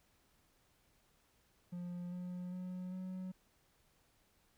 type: tone with pitch steps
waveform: triangle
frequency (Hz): 176.4 / 179.38 / 182.41 / 185.49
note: F3 / F3 / F#3 / F#3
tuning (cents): +18 / +47 / -24 / +5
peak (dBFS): -39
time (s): 1.72-3.32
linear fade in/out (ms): 10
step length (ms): 400
effects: pink hiss -73 dBFS RMS until 4.57 s